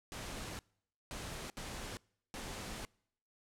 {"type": "noise bursts at uneven times", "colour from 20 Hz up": "pink", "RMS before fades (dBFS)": -44, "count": 4, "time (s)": [[0.12, 0.59], [1.11, 1.5], [1.57, 1.97], [2.34, 2.85]], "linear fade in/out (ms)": 0, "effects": ["noise-tail reverb RT60 0.7 s tail -26 dB re dry", "low-pass 10000 Hz 12 dB/octave"]}